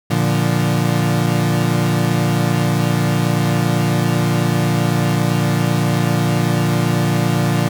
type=chord; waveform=35% pulse; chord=Bb major; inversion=none; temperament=equal; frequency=116.54 / 146.83 / 174.61 Hz; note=Bb2 / D3 / F3; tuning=0 / 0 / 0 cents; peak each=-17 dBFS; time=0.1-7.69 s; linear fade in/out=10 ms; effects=none